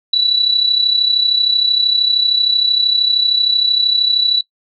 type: tone with amplitude modulation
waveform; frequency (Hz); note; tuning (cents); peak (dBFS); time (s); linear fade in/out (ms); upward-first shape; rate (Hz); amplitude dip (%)
sine; 3945; B7; -3; -8; 0.13-4.41; 5; sine; 33; 60
effects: noise-tail reverb RT60 0.1 s tail -21 dB re dry